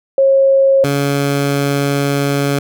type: tone pair in turn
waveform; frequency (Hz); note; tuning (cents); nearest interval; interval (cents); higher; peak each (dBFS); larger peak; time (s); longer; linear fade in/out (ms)
sine / 15% pulse; 542 / 141.09; C#5 / C#3; -39 / +31; octave + major seventh; 2330; first; -7; neither; 0.18-0.84 / 0.84-2.59; second; 2
effects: none